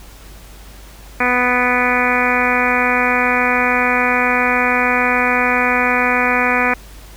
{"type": "harmonic tone with a mistuned harmonic", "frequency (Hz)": 247.9, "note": "B3", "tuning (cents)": 7, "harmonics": [1, 2, 3, 4, 5, 6, 7, 8, 9, 10], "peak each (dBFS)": [-22, -22, -22, -22, -22, -22, -22, -22, -22, -22], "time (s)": [1.2, 6.74], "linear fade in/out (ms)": 5, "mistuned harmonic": 10, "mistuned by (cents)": -38, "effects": ["added 50 Hz sine -37 dBFS peak until 7.16 s", "pink hiss -42 dBFS RMS until 7.16 s"]}